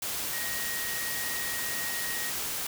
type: tone in noise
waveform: sine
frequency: 1883 Hz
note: A#6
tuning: 17 cents sharp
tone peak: -36 dBFS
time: 0.33-2.3 s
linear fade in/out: 5 ms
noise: white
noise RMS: -33 dBFS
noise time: 0.02-2.67 s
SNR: -6 dB
effects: none